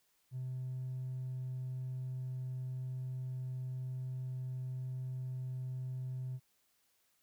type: tone with hard clipping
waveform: sine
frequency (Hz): 128.5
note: C3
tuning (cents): -31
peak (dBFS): -38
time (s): 0.31-6.4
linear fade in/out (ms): 50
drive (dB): 1
effects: white hiss -75 dBFS RMS until 7.22 s